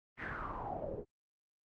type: noise with low-pass filter sweep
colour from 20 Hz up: pink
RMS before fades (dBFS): -41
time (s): 0.17-1.05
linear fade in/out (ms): 50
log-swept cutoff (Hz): 2000 to 420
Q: 6.7
effects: Opus 24 kbps